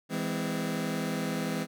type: chord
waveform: sawtooth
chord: E augmented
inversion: none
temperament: just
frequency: 164.81 / 206 / 257.5 Hz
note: E3 / G#3 / B#3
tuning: 0 / -14 / -28 cents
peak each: -30 dBFS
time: 0.09-1.67 s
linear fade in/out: 50 ms
effects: none